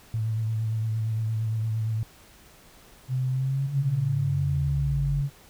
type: tone with vibrato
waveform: sine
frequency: 110.8 Hz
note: A2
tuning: 13 cents sharp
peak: -24 dBFS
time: 0.14-2.03 s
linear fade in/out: 0 ms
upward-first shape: sine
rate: 8.7 Hz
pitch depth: 30 cents each way
type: tone with pitch glide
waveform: sine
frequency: 128.7 to 140.35 Hz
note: C3 to C#3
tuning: -28 to +22 cents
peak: -23 dBFS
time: 3.08-5.3 s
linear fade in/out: 50 ms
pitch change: +150 cents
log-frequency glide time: 3.29-3.73 s
type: linear sweep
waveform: sine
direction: down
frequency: 139.5 to 41.66 Hz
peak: -28 dBFS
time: 3.66-5.22 s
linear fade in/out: 10 ms
effects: pink hiss -53 dBFS RMS until 5.49 s